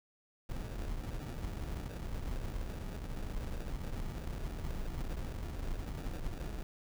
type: noise with sample-and-hold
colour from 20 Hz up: brown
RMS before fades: -39 dBFS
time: 0.49-6.63 s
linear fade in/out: 5 ms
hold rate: 1050 Hz
effects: none